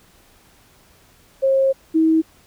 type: tone pair in turn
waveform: sine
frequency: 537 / 320.5 Hz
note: C5 / E4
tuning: +45 / -49 cents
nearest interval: major sixth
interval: 894 cents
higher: first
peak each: -13 / -12 dBFS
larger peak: second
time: 1.42-1.73 / 1.94-2.22 s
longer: first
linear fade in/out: 20 ms
effects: pink hiss -53 dBFS RMS until 2.46 s